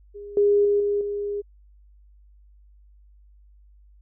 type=tone with level steps; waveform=sine; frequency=408.4 Hz; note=G#4; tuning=29 cents flat; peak=-35 / -15 / -17 / -20 / -25 dBFS; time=0.14-1.42 s; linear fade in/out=20 ms; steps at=0.37 / 0.65 / 0.8 / 1.01 s; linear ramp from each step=2 ms; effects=added 50 Hz sine -50 dBFS peak until 4.01 s